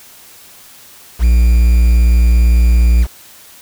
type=tone with quantisation; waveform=triangle; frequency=58.8 Hz; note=A#1; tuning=16 cents sharp; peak=-4 dBFS; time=1.19-3.07 s; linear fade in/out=50 ms; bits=5; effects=white hiss -40 dBFS RMS until 3.61 s